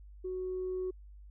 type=tone with level ramp; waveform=sine; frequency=370 Hz; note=F#4; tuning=in tune; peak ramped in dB=-34 to -31 dBFS; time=0.24-0.91 s; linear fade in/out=10 ms; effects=tanh soft clip ceiling -29 dBFS + added 50 Hz sine -49 dBFS peak until 1.3 s